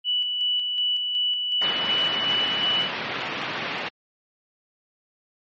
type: tone with tremolo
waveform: sine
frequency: 2960 Hz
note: F#7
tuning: in tune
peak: -20 dBFS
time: 0.04-2.9 s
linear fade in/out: 50 ms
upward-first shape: square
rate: 2.7 Hz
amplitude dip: 35%
type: band-pass noise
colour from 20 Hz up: white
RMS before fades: -30 dBFS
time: 1.61-3.89 s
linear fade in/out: 10 ms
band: 120 to 3100 Hz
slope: 24 dB/octave
effects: MP3 32 kbps